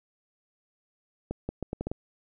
accelerating click train, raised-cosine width 2 ms, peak -18 dBFS, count 7, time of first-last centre 1.31-1.915 s, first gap 180 ms, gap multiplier 0.76, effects none

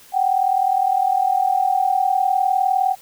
sine tone pair together, 744.3 / 784 Hz, F#5 / G5, +10 / 0 cents, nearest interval minor second, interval 90 cents, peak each -18 dBFS, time 0.12-2.96 s, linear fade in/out 50 ms, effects white hiss -47 dBFS RMS until 3.01 s

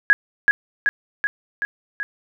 sine tone with echo, 1663 Hz, G#6, 2 cents sharp, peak -8 dBFS, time 0.1-0.13 s, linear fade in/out 0 ms, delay 380 ms, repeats 5, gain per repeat -3 dB, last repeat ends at 2.03 s, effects none

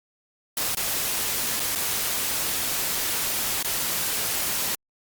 white noise with dropouts, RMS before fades -26 dBFS, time 0.57-4.75 s, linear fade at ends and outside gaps 2 ms, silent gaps 0.749-0.77 / 1.597-1.601 / 1.752-1.757 / 3.628-3.645 s, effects Opus 48 kbps

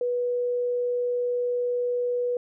sine tone, 488.9 Hz, B4, 18 cents flat, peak -23 dBFS, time 0.01-2.37 s, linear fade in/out 2 ms, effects none

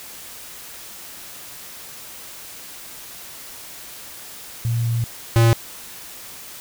sine / square tone pair in turn, 116.54 / 115.2 Hz, A#2 / A#2, 0 / -20 cents, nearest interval unison, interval 20 cents, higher first, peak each -18 / -12 dBFS, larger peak second, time 4.65-5.04 / 5.36-5.53 s, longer first, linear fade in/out 0 ms, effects white hiss -38 dBFS RMS until 6.6 s

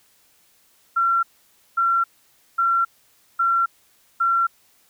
sine tone bursts, 1363 Hz, F6, 43 cents flat, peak -16 dBFS, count 5, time 0.96-4.47 s, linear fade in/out 10 ms, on 270 ms, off 540 ms, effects white hiss -59 dBFS RMS until 4.89 s

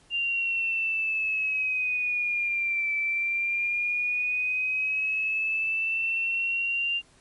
sine linear two-way sweep, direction down then up, 2794 to 2320 to 2794 Hz, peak -24 dBFS, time 0.1-7.02 s, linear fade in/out 50 ms, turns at 2.94 s, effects pink hiss -59 dBFS RMS until 7.2 s + MP3 48 kbps

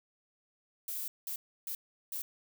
violet noise bursts at uneven times, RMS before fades -38 dBFS, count 4, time 0.88-1.08 / 1.27-1.36 / 1.67-1.75 / 2.12-2.22 s, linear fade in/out 2 ms, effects none

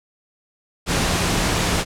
sine tone in noise, 175.5 Hz, F3, 9 cents sharp, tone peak -28 dBFS, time 0.86-1.85 s, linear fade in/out 50 ms, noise pink, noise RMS -20 dBFS, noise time 0.86-1.85 s, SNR -11 dB, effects low-pass 9000 Hz 12 dB/octave

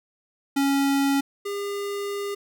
square tone pair in turn, 277.2 / 403.7 Hz, C#4 / G#4, 0 / -49 cents, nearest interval perfect fifth, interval 651 cents, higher second, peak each -20 / -28 dBFS, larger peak first, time 0.56-1.21 / 1.45-2.35 s, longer second, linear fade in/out 10 ms, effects none

